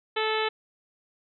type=harmonic tone; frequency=436.5 Hz; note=A4; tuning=14 cents flat; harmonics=1 / 2 / 3 / 4 / 5 / 6 / 7 / 8 / 9; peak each=-28 / -31 / -33 / -34 / -35 / -36 / -36 / -37 / -38 dBFS; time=0.16-0.49 s; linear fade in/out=10 ms; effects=none